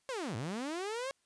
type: linear two-way sweep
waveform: sawtooth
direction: down then up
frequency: 554.4 to 100.4 to 554.4 Hz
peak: -32 dBFS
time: 0.09-1.11 s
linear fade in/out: 0 ms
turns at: 0.36 s
effects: white hiss -75 dBFS RMS until 1.25 s + resampled to 22050 Hz